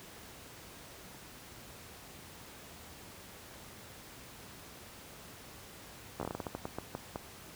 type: slowing click train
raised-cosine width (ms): 1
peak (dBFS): -22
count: 14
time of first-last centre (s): 6.2-7.159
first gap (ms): 13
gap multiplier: 1.26
effects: pink hiss -51 dBFS RMS until 7.55 s + high-pass 60 Hz 12 dB/octave